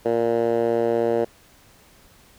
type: tone with band-pass filter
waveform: 10% pulse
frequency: 116.54 Hz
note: A#2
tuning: in tune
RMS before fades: -21 dBFS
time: 0.05-1.25 s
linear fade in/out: 10 ms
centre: 480 Hz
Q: 2.1
effects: pink hiss -53 dBFS RMS until 2.38 s